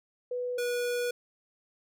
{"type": "tone pair in turn", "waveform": ["sine", "square"], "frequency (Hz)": [493.9, 486], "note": ["B4", "B4"], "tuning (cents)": [0, -28], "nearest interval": "unison", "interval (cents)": 28, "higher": "first", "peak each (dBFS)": [-30, -29], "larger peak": "second", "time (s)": [[0.31, 0.58], [0.58, 1.11]], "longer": "second", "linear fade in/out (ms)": 5, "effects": []}